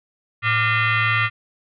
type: tone with frequency modulation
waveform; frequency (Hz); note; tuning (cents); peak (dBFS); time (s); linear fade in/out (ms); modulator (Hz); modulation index
sine; 112.1; A2; +33; -16; 0.42-1.3; 50; 646; 3.9
effects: none